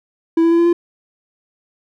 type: tone with pitch steps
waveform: triangle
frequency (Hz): 329.6 / 333.2 / 336.9 / 340.6 / 344.4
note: E4 / E4 / E4 / F4 / F4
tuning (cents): 0 / +19 / +38 / -43 / -24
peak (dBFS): -8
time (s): 0.37-0.73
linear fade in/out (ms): 5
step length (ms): 72
effects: none